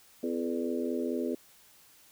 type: harmonic tone with a mistuned harmonic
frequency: 84.4 Hz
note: E2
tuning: 41 cents sharp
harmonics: 3 / 4 / 5 / 6 / 7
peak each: -33 / -35 / -35 / -39 / -41 dBFS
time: 0.23-1.35 s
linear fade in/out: 5 ms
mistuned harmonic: 6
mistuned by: -51 cents
effects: white hiss -59 dBFS RMS until 2.11 s